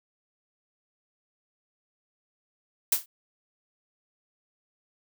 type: noise with exponential decay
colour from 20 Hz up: blue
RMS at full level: -17 dBFS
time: 2.92-3.06 s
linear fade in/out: 5 ms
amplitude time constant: 29 ms
effects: none